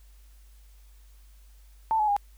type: tone with pitch steps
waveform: sine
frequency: 887 / 849.4 / 813.4 Hz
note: A5 / G#5 / G#5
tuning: +14 / +39 / -36 cents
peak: -21 dBFS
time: 1.91-2.165 s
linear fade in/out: 0 ms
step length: 85 ms
effects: added 50 Hz sine -50 dBFS peak until 2.37 s + white hiss -64 dBFS RMS until 2.37 s